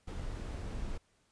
brown noise, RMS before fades -39 dBFS, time 0.07-0.98 s, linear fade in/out 10 ms, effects pink hiss -72 dBFS RMS until 1.31 s + resampled to 22050 Hz

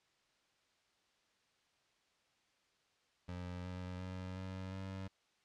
25% pulse tone with pitch steps, 89.4 / 90.91 / 92.45 / 94.01 / 95.6 Hz, F2 / F#2 / F#2 / F#2 / G2, +41 / -30 / -1 / +28 / -43 cents, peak -39 dBFS, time 3.28-5.08 s, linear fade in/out 10 ms, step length 360 ms, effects white hiss -75 dBFS RMS until 5.44 s + low-pass 5000 Hz 12 dB/octave

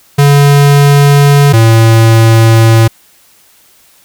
square tone pair in turn, 142.5 / 113.1 Hz, C#3 / A2, +48 / +48 cents, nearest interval major third, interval 400 cents, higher first, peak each -3 dBFS, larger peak neither, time 0.18-1.53 / 1.53-2.88 s, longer neither, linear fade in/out 10 ms, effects white hiss -45 dBFS RMS until 4.04 s

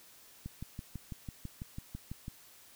click train, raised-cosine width 5 ms, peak -28 dBFS, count 12, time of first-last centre 0.46-2.281 s, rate 6.04 Hz, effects white hiss -58 dBFS RMS until 2.75 s

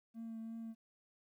triangle tone with vibrato, 226 Hz, A3, 47 cents sharp, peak -40 dBFS, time 0.14-0.75 s, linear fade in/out 50 ms, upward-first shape triangle, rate 2.9 Hz, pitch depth 19 cents each way, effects tanh soft clip ceiling -38 dBFS + 13-bit

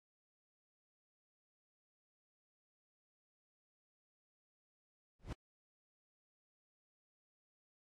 brown noise with exponential growth, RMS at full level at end -35 dBFS, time 5.19-5.33 s, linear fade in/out 5 ms, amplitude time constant 30 ms, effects low-pass 8000 Hz 12 dB/octave + AAC 64 kbps

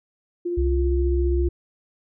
sine tone with tremolo, 349.2 Hz, F4, in tune, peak -22 dBFS, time 0.45-1.49 s, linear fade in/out 10 ms, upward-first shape triangle, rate 15 Hz, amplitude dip 25%
sine tone, 66.4 Hz, C2, 26 cents sharp, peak -19 dBFS, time 0.57-1.49 s, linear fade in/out 10 ms
effects none

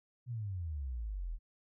sine exponential sweep, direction down, 126.8 to 37.81 Hz, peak -36 dBFS, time 0.26-1.39 s, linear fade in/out 50 ms, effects none

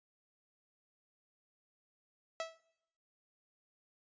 sawtooth tone with exponential decay, 653 Hz, E5, 17 cents flat, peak -30 dBFS, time 2.4-2.6 s, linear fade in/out 1 ms, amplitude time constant 42 ms, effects noise-tail reverb RT60 0.8 s tail -21 dB re dry + resampled to 16000 Hz

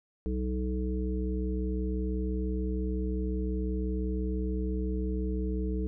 harmonic tone with a mistuned harmonic, 62.9 Hz, B1, 32 cents sharp, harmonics 1 / 3 / 5 / 7, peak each -30 / -35 / -37 / -38 dBFS, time 0.26-5.87 s, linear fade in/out 0 ms, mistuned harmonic 7, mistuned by -21 cents, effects none

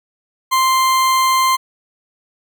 40% pulse tone, 1046.5 Hz, C6, in tune, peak -11 dBFS, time 0.51-1.57 s, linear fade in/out 20 ms, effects none

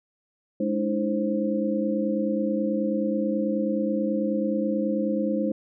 sine tone cluster, 210.4 / 295.7 / 325 / 526 Hz, G#3 / D4 / E4 / C5, +23 / +12 / -24 / +9 cents, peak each -26 / -29 / -30 / -28 dBFS, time 0.6-5.52 s, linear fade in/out 5 ms, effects none

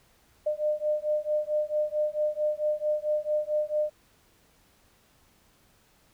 sine beating tone pair, 602 / 606.5 Hz, D5 / D#5, +43 / -44 cents, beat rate 4.5 Hz, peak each -28 / -28 dBFS, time 0.46-3.9 s, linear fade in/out 10 ms, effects pink hiss -63 dBFS RMS until 6.13 s

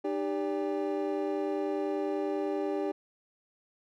triangle tone cluster, 304.1 / 394.3 / 578 / 802 Hz, D#4 / G4 / D5 / G5, -40 / +10 / -28 / +39 cents, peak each -32 / -30 / -35 / -38 dBFS, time 0.04-2.92 s, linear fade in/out 10 ms, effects none

